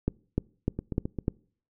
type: two click trains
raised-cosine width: 3 ms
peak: -12 / -18 dBFS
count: 5 / 4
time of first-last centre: 0.08-1.281 / 0.79-1.187 s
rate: 3.33 / 7.55 Hz
effects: noise-tail reverb RT60 0.5 s tail -25 dB re dry